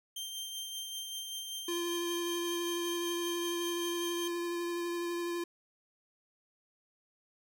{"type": "tone with tremolo", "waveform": "sawtooth", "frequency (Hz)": 3155, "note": "G7", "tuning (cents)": 10, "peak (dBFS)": -34, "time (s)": [0.16, 4.28], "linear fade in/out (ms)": 5, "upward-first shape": "sine", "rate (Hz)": 5.2, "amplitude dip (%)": 35}
{"type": "tone with vibrato", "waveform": "square", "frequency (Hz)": 345, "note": "F4", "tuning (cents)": -21, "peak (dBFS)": -34, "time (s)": [1.68, 5.44], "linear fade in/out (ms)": 5, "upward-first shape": "triangle", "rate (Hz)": 12, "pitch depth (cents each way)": 16}
{"effects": []}